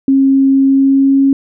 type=tone with pitch glide; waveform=sine; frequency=270.5 to 273.3 Hz; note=C#4 to C#4; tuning=-42 to -24 cents; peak=-6 dBFS; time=0.08-1.33 s; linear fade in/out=2 ms; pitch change=+18 cents; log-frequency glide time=0.6-1.22 s; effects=none